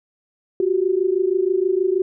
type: tone pair together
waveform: sine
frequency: 360.3 / 386.6 Hz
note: F#4 / G4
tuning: -46 / -24 cents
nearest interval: minor second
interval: 122 cents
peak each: -19 dBFS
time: 0.6-2.02 s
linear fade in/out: 2 ms
effects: none